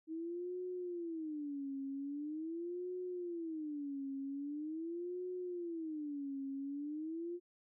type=tone with vibrato; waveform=sine; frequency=315 Hz; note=D#4; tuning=21 cents sharp; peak=-39 dBFS; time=0.07-7.4 s; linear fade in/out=50 ms; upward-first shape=sine; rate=0.43 Hz; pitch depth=250 cents each way; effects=none